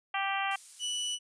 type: harmonic tone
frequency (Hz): 392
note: G4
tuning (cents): 0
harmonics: 2 / 3 / 4 / 5 / 6 / 7 / 8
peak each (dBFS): -33 / -36 / -38 / -38 / -39 / -38 / -41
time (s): 0.14-0.56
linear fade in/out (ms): 5
type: noise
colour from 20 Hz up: violet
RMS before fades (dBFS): -44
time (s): 0.51-1.15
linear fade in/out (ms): 2
type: tone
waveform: sawtooth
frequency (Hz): 2960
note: F#7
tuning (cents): 0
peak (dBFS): -28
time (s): 0.79-1.19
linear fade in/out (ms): 50
effects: resampled to 22050 Hz